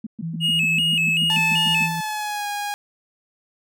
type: tone bursts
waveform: sine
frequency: 219.7 Hz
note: A3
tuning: 2 cents flat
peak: -26 dBFS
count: 13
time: 0.04-1.831 s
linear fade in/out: 5 ms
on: 27 ms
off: 120 ms
type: tone with tremolo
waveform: sine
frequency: 164.81 Hz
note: E3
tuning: in tune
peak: -24 dBFS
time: 0.22-2.01 s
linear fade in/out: 10 ms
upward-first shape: sine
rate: 6.2 Hz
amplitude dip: 35%
type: tone with vibrato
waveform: triangle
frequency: 2727 Hz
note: F7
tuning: 42 cents flat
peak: -16 dBFS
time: 0.4-1.89 s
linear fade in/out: 50 ms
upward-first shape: square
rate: 2.6 Hz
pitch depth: 87 cents each way
type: tone with pitch glide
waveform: sawtooth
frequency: 880 to 821.1 Hz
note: A5 to G#5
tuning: 0 to -20 cents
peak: -21 dBFS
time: 1.3-2.74 s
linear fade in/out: 0 ms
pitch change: -120 cents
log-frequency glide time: 1.85-2.47 s
effects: none